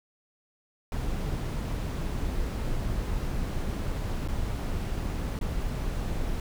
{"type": "noise with dropouts", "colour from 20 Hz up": "brown", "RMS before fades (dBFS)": -30, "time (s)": [0.92, 6.4], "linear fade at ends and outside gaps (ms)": 1, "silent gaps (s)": [[4.277, 4.285], [5.39, 5.412]], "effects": []}